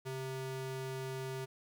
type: ring-modulated tone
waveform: square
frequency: 264 Hz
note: C4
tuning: 16 cents sharp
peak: -36 dBFS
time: 0.05-1.46 s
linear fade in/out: 20 ms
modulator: 129 Hz
effects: none